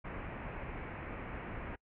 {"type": "low-pass noise", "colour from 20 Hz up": "pink", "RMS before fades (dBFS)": -43, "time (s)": [0.04, 1.76], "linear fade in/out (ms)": 10, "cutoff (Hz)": 2500, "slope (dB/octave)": 48, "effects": ["noise-tail reverb RT60 0.1 s tail -25 dB re dry"]}